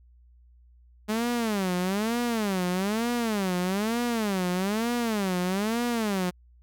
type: tone with vibrato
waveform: sawtooth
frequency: 207.7 Hz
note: G#3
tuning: in tune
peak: -21 dBFS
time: 1.08-6.31 s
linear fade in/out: 20 ms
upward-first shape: sine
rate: 1.1 Hz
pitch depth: 260 cents each way
effects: added 60 Hz sine -53 dBFS peak until 6.62 s

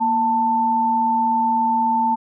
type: tone pair together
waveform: sine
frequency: 235 / 888.2 Hz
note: A#3 / A5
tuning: +14 / +16 cents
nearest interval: octave + major seventh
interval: 2302 cents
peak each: -24 / -16 dBFS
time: 0-2.16 s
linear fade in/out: 20 ms
effects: none

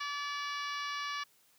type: harmonic tone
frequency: 576 Hz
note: D5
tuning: 34 cents flat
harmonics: 2 / 3 / 4 / 5 / 6 / 7 / 8 / 9 / 10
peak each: -38 / -42 / -44 / -46 / -48 / -49 / -50 / -51 / -52 dBFS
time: 0-1.24 s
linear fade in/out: 10 ms
effects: white hiss -67 dBFS RMS until 1.58 s + high-pass 80 Hz 12 dB/octave

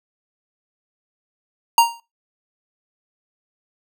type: tone with exponential decay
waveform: square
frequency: 932.3 Hz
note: A#5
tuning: in tune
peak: -7 dBFS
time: 1.78-2 s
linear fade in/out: 2 ms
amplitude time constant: 47 ms
effects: noise-tail reverb RT60 0.2 s tail -17 dB re dry

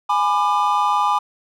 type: chord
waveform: triangle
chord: G# diminished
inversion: none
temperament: just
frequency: 830.6 / 996.7 / 1196.1 Hz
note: G#5 / B5 / D6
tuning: 0 / +16 / +31 cents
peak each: -18 dBFS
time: 0.09-1.19 s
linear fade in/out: 10 ms
effects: none

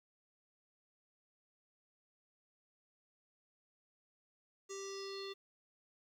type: tone with low-pass filter sweep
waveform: square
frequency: 392 Hz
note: G4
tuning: in tune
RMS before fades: -45 dBFS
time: 4.69-5.34 s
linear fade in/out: 20 ms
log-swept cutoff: 6800 to 3800 Hz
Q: 7.2
effects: 12-bit

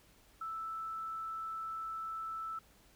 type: tone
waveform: sine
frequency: 1318.5 Hz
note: E6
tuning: in tune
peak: -38 dBFS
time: 0.41-2.59 s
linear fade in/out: 5 ms
effects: added 50 Hz sine -70 dBFS peak until 2.95 s + pink hiss -65 dBFS RMS until 2.95 s

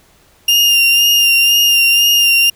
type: tone with vibrato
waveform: 35% pulse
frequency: 2803 Hz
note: F7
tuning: 6 cents sharp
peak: -6 dBFS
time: 0.48-2.5 s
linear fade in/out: 5 ms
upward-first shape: sine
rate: 2 Hz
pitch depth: 25 cents each way
effects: pink hiss -50 dBFS RMS until 2.55 s

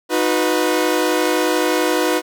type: chord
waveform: sawtooth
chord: B major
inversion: first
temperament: equal with one note detuned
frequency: 311.1 / 362.6 / 493.9 Hz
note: D#4 / F#4 / B4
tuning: 0 / -35 / 0 cents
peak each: -16 dBFS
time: 0.09-2.22 s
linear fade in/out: 50 ms
effects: none

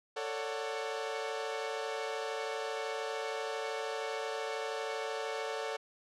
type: chord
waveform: sawtooth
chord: D major seventh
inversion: second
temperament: equal with one note detuned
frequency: 445.6 / 554.4 / 587.3 / 740 Hz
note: A4 / C#5 / D5 / F#5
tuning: +22 / 0 / 0 / 0 cents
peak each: -34 / -37 / -40 / -39 dBFS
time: 0.16-5.77 s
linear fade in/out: 10 ms
effects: low-pass 6000 Hz 12 dB/octave

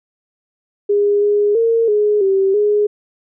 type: tone with pitch steps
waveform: sine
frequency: 408.8 / 412.7 / 458.2 / 418.3 / 387.3 / 416.3 Hz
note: G#4 / G#4 / A#4 / G#4 / G4 / G#4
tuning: -27 / -11 / -30 / +12 / -21 / +4 cents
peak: -11 dBFS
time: 0.89-2.87 s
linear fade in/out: 10 ms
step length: 330 ms
effects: none

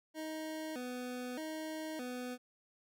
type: tone with vibrato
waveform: 25% pulse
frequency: 279.7 Hz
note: C#4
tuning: 16 cents sharp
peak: -36 dBFS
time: 0.14-2.38 s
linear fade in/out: 50 ms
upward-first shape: square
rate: 0.81 Hz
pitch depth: 200 cents each way
effects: none

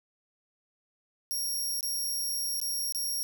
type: tone with dropouts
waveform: 15% pulse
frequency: 5588 Hz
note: F8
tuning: in tune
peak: -24 dBFS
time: 1.31-3.23 s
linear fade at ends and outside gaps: 0 ms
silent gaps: 1.808-1.829 / 2.601-2.615 / 2.923-2.948 s
effects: none

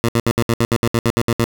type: tone bursts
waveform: 15% pulse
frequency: 116.54 Hz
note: A#2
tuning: in tune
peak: -7 dBFS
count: 13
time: 0.04-1.441 s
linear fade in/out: 0 ms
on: 45 ms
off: 68 ms
effects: none

